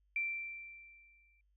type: tone with exponential decay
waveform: sine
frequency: 2349 Hz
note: D7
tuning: in tune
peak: -31 dBFS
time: 0.16-1.41 s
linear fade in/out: 2 ms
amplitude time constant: 270 ms
effects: added 50 Hz sine -70 dBFS peak until 1.56 s